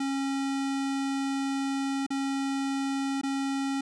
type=tone with dropouts; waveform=square; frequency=273.2 Hz; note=C#4; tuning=25 cents flat; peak=-28 dBFS; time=0-3.81 s; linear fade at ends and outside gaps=5 ms; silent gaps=2.065-2.104 / 3.214-3.233 s; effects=resampled to 22050 Hz